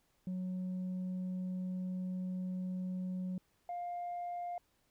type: tone pair in turn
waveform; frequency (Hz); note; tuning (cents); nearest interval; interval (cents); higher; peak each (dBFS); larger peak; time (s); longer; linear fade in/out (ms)
sine; 183.9 / 703.2; F#3 / F5; -10 / +12; octave + major seventh; 2322; second; -33 / -36; first; 0.27-3.38 / 3.69-4.58; first; 2
effects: tanh soft clip ceiling -35 dBFS + pink hiss -75 dBFS RMS until 4.9 s